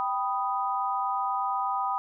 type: chord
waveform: sine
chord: G augmented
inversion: none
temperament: equal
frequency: 784 / 987.8 / 1244.5 Hz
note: G5 / B5 / D#6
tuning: 0 / 0 / 0 cents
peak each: -30 dBFS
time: 0-1.98 s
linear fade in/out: 0 ms
effects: none